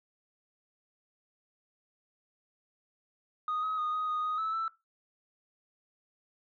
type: tone with pitch steps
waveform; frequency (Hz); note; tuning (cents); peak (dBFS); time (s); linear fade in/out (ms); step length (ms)
sine; 1241 / 1271 / 1234 / 1251 / 1238 / 1247 / 1306 / 1326; D#6 / D#6 / D#6 / D#6 / D#6 / D#6 / E6 / E6; -5 / +36 / -15 / +9 / -9 / +3 / -17 / +10; -28; 3.48-4.68; 2; 150
effects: noise-tail reverb RT60 0.2 s tail -18 dB re dry + tanh soft clip ceiling -27 dBFS